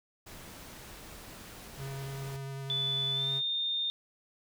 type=noise; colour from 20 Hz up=pink; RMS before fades=-48 dBFS; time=0.26-2.37 s; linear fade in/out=10 ms
type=tone with vibrato; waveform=square; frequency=136.4 Hz; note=C#3; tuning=28 cents flat; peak=-38 dBFS; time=1.77-3.42 s; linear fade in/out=50 ms; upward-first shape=sine; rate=10 Hz; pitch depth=12 cents each way
type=tone with pitch glide; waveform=sine; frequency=3485 to 3637 Hz; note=A7 to A#7; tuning=-17 to -43 cents; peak=-29 dBFS; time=2.7-3.9 s; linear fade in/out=0 ms; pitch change=+74 cents; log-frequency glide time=3.11-3.34 s
effects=none

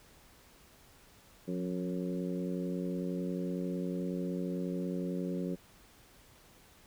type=harmonic tone with a mistuned harmonic; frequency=91 Hz; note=F#2; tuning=28 cents flat; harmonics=2 / 3 / 4 / 5 / 6; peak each=-35 / -39 / -41 / -43 / -45 dBFS; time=1.47-5.56 s; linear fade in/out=20 ms; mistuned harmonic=2; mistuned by=-36 cents; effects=pink hiss -60 dBFS RMS until 6.86 s

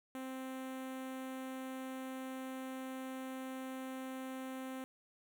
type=tone with notch filter; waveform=sawtooth; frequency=261.6 Hz; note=C4; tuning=in tune; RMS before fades=-44 dBFS; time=0.15-4.84 s; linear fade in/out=0 ms; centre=4900 Hz; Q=1.1; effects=none

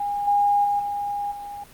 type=tone with level steps; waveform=sine; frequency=815 Hz; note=G#5; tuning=33 cents flat; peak=-23 / -16 / -19 / -24 / -32 dBFS; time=0-1.64 s; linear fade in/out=5 ms; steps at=0.27 / 0.64 / 0.79 / 1.31 s; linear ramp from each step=10 ms; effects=pink hiss -48 dBFS RMS until 1.73 s + Opus 32 kbps

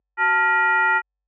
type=tone with frequency modulation; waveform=sine; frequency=1396.9 Hz; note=F6; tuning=in tune; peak=-15 dBFS; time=0.17-1.02 s; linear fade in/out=50 ms; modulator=512 Hz; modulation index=1.2; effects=added 50 Hz sine -45 dBFS peak until 1.27 s + high-pass 400 Hz 12 dB/octave

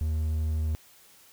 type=tone; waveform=triangle; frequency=78.1 Hz; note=D#2; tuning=7 cents sharp; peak=-23 dBFS; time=0.01-0.75 s; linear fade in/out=0 ms; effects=white hiss -56 dBFS RMS until 1.32 s

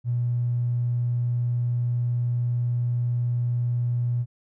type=tone with tanh clipping; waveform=triangle; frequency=120.9 Hz; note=B2; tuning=36 cents flat; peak=-21 dBFS; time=0.04-4.26 s; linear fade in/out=50 ms; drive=2 dB; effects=none

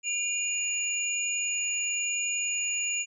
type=tone cluster; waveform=sine; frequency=2421 / 2792 / 6890 Hz; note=D#7 / F7 / A8; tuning=-48 / -1 / -37 cents; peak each=-33 / -34 / -29 dBFS; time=0.03-3.06 s; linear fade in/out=50 ms; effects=none

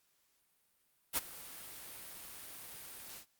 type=noise with ADSR envelope; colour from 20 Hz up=white; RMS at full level=-30 dBFS; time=1.13-3.26 s; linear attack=44 ms; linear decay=21 ms; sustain=-19 dB; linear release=94 ms; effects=white hiss -75 dBFS RMS until 3.39 s + Opus 48 kbps

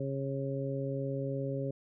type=harmonic tone; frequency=136.7 Hz; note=C#3; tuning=24 cents flat; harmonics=1 / 2 / 3 / 4; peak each=-35 / -39 / -39 / -38 dBFS; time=0-1.71 s; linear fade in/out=5 ms; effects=none

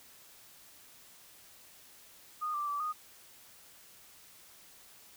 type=tone with pitch steps; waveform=sine; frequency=1230 / 1176 / 1158 / 1235 Hz; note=D#6 / D6 / D6 / D#6; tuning=-20 / +2 / -25 / -13 cents; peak=-32 dBFS; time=2.41-2.93 s; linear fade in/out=20 ms; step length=130 ms; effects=white hiss -57 dBFS RMS until 5.16 s

